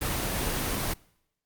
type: noise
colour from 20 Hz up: pink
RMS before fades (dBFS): -29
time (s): 0.01-0.94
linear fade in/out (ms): 10
effects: noise-tail reverb RT60 0.8 s tail -24 dB re dry + Opus 24 kbps

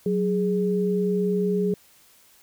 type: tone pair together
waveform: sine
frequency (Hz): 185.08 / 415.5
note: F#3 / G#4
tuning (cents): +1 / +1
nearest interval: octave + major second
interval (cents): 1400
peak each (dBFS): -23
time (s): 0.06-1.74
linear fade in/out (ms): 2
effects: white hiss -56 dBFS RMS until 2.42 s

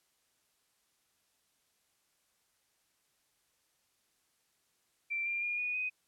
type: tone with pitch steps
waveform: sine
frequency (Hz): 2349 / 2386 / 2423 / 2462 / 2500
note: D7 / D7 / D#7 / D#7 / D#7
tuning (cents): 0 / +27 / -47 / -19 / +8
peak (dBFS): -32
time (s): 5.1-5.9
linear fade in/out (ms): 20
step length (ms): 160
effects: white hiss -75 dBFS RMS until 6.07 s + low-pass 12000 Hz 12 dB/octave

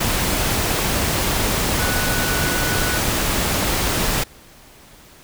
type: tone in noise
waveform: sine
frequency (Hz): 1480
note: F#6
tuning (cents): 0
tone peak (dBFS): -26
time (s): 1.79-2.99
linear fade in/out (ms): 10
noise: pink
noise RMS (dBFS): -20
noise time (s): 0-4.24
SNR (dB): -9
effects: pink hiss -46 dBFS RMS until 5.23 s

